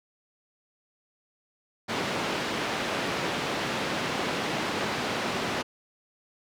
pink band-pass noise, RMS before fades -30 dBFS, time 1.88-5.63 s, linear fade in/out 20 ms, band 200 to 3900 Hz, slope 12 dB/octave, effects none

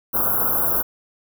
white band-stop noise, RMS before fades -20 dBFS, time 0.13-0.83 s, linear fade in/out 20 ms, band 1500 to 11000 Hz, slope 96 dB/octave, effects none

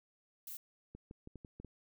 violet noise, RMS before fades -46 dBFS, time 0.47-0.57 s, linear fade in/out 2 ms
clicks, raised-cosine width 3 ms, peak -36 dBFS, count 7, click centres 0.95 / 1.111 / 1.274 / 1.357 / 1.448 / 1.6 / 1.647 s
effects none

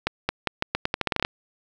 accelerating click train, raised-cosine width 0.3 ms, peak -6 dBFS, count 14, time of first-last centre 0.07-1.249 s, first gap 220 ms, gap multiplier 0.83, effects 8-bit

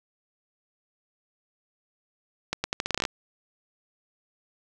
accelerating click train, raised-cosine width 0.2 ms, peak -9 dBFS, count 12, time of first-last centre 2.53-3.052 s, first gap 110 ms, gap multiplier 0.81, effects none

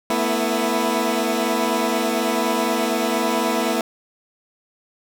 15% pulse chord, A suspended second, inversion none, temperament equal with one note detuned, 222.8 / 246.9 / 329.6 Hz, A3 / B3 / E4, +22 / 0 / 0 cents, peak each -17 dBFS, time 0.1-3.81 s, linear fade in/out 2 ms, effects none

